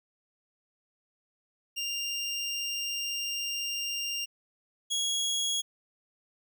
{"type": "tone pair in turn", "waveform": "25% pulse", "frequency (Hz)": [2794, 3323], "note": ["F7", "G#7"], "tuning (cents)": [0, 0], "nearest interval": "minor third", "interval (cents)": 300, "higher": "second", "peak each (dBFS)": [-27, -24], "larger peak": "second", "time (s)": [[1.76, 4.26], [4.9, 5.62]], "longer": "first", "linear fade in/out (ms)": 20, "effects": []}